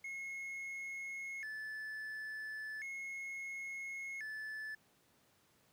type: tone with vibrato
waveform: triangle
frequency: 1943 Hz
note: B6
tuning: 29 cents flat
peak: -40 dBFS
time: 0.04-4.75 s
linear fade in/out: 5 ms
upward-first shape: square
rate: 0.36 Hz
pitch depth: 190 cents each way
effects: pink hiss -71 dBFS RMS until 5.72 s + high-pass 100 Hz 12 dB/octave